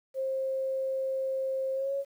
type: tone with pitch glide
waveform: sine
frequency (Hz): 531 to 553.9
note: C5 to C#5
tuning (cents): +25 to -1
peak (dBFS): -28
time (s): 0.14-2.05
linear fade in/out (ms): 50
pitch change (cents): +74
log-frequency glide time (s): 1.74-1.94
effects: 10-bit